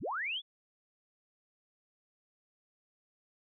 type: linear sweep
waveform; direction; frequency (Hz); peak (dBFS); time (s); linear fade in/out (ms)
sine; up; 32.43 to 3520; -33; 0-0.42; 50
effects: none